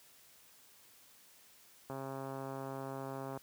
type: click train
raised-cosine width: 1 ms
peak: -29 dBFS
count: 200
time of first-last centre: 1.9-3.374 s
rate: 135 Hz
effects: white hiss -62 dBFS RMS until 3.42 s + high-pass 60 Hz 12 dB/octave